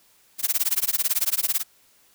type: noise with tremolo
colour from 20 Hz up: blue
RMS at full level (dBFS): -20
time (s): 0.38-1.64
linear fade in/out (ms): 50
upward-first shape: sine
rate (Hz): 18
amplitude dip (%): 100
effects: white hiss -59 dBFS RMS until 2.14 s